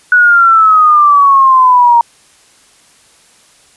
sine exponential sweep, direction down, 1480 to 932.3 Hz, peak -3 dBFS, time 0.12-2.01 s, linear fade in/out 2 ms, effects white hiss -46 dBFS RMS until 3.76 s + resampled to 24000 Hz

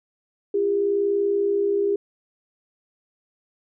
sine tone pair together, 342.3 / 402.9 Hz, F4 / G4, -35 / +48 cents, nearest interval minor third, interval 283 cents, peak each -28 / -19 dBFS, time 0.54-1.96 s, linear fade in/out 5 ms, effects none

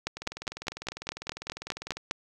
two click trains, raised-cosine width 0.2 ms, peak -20 / -11 dBFS, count 37 / 11, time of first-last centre 0.17-1.97 / 0.07-2.111 s, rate 20 / 4.9 Hz, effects none

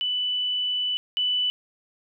sine tone pair in turn, 2983 / 2983 Hz, F#7 / F#7, +13 / +13 cents, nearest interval unison, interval 0 cents, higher neither, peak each -23 / -21 dBFS, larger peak second, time 0.01-0.97 / 1.17-1.5 s, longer first, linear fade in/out 0 ms, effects none

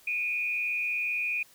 sine tone with frequency modulation, 2445 Hz, D#7, 31 cents flat, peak -27 dBFS, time 0.07-1.43 s, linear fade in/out 5 ms, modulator 143 Hz, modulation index 0.53, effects white hiss -58 dBFS RMS until 1.54 s

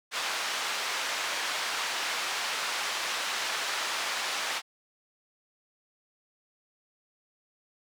pink band-pass noise, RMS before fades -32 dBFS, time 0.11-4.62 s, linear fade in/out 50 ms, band 980 to 5900 Hz, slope 12 dB/octave, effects none

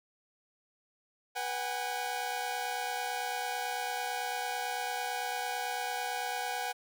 sawtooth tone cluster, 488.4 / 747 / 816 Hz, B4 / F#5 / G#5, -19 / +16 / -31 cents, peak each -39 / -32 / -33 dBFS, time 1.35-6.73 s, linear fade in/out 20 ms, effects none

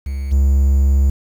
triangle tone with level steps, 68.4 Hz, C#2, 23 cents flat, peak -18 / -8 dBFS, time 0.06-1.1 s, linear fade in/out 5 ms, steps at 0.31 s, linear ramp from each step 20 ms, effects 7-bit

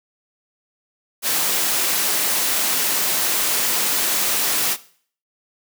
white noise, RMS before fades -20 dBFS, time 1.22-4.77 s, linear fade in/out 50 ms, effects noise-tail reverb RT60 0.5 s tail -17 dB re dry + high-pass 200 Hz 12 dB/octave

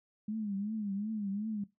sine tone with vibrato, 207.7 Hz, G#3, in tune, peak -33 dBFS, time 0.28-1.64 s, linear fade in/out 5 ms, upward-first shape triangle, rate 2.7 Hz, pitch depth 130 cents each way, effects noise-tail reverb RT60 0.2 s tail -18 dB re dry

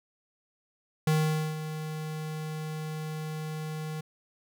square tone with ADSR envelope, 155.56 Hz, D#3, in tune, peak -22 dBFS, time 1.07-4.01 s, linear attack 4 ms, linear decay 480 ms, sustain -12 dB, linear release 7 ms, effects none

